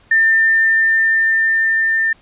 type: tone with level ramp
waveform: sine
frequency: 1797 Hz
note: A6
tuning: 36 cents sharp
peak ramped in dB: -9 to -13 dBFS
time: 0.11-2.13 s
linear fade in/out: 5 ms
effects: pink hiss -51 dBFS RMS until 2.21 s + resampled to 8000 Hz